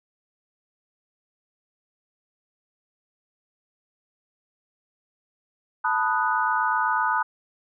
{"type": "chord", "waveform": "sine", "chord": "B dominant seventh", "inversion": "third", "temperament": "equal", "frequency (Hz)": [880, 987.8, 1244.5, 1480], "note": ["A5", "B5", "D#6", "F#6"], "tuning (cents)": [0, 0, 0, 0], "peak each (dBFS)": -26, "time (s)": [5.84, 7.23], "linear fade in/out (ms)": 10, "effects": []}